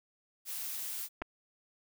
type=noise; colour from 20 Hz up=blue; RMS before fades=-39 dBFS; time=0.45-1.09 s; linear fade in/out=50 ms
type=clicks; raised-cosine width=0.5 ms; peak=-23 dBFS; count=2; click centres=1.218 / 1.221 s
effects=none